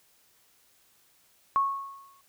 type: tone with exponential decay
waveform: sine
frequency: 1100 Hz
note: C#6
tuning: 14 cents flat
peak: -19 dBFS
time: 1.56-2.21 s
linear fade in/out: 0 ms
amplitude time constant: 140 ms
effects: white hiss -64 dBFS RMS until 2.28 s